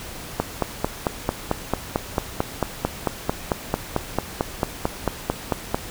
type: click train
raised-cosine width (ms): 1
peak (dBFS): -5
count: 25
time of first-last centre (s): 0.4-5.745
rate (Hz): 4.49
effects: pink hiss -36 dBFS RMS until 5.9 s